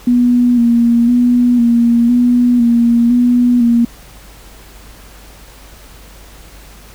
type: tone with vibrato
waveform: sine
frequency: 239.6 Hz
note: A#3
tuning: 48 cents sharp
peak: -7 dBFS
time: 0.07-3.85 s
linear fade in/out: 5 ms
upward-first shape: square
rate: 0.99 Hz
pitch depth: 32 cents each way
effects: added 50 Hz sine -38 dBFS peak until 6.94 s + pink hiss -40 dBFS RMS until 6.94 s